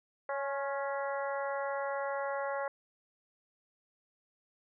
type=harmonic tone with a mistuned harmonic; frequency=278.4 Hz; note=C#4; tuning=8 cents sharp; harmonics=2 / 3 / 4 / 5 / 6 / 7; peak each=-35 / -39 / -41 / -43 / -45 / -46 dBFS; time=0.29-2.68 s; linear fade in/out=2 ms; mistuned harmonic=4; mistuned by=-34 cents; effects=none